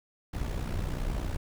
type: noise with amplitude modulation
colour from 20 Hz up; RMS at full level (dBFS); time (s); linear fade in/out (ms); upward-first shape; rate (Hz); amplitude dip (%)
brown; -29; 0.33-1.37; 10; sine; 61.3; 65
effects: none